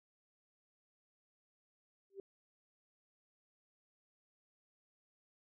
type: tone with exponential growth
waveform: sine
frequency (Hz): 392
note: G4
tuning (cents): 0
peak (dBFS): -40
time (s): 2.1-2.2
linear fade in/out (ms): 2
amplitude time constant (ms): 21
effects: none